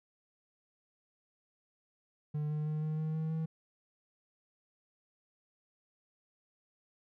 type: tone with pitch steps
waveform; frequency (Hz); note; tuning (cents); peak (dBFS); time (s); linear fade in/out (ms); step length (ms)
triangle; 150 / 151.66 / 153.33 / 155.02 / 156.73 / 158.46 / 160.21; D3 / D#3 / D#3 / D#3 / D#3 / D#3 / E3; +37 / -44 / -25 / -6 / +13 / +32 / -49; -30; 2.34-3.46; 10; 160
effects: none